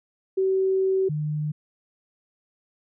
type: tone pair in turn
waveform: sine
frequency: 381.3 / 151.04 Hz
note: G4 / D3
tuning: -48 / +49 cents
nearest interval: octave + major third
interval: 1603 cents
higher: first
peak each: -19 / -24 dBFS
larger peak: first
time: 0.37-1.09 / 1.09-1.52 s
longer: first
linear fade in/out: 10 ms
effects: none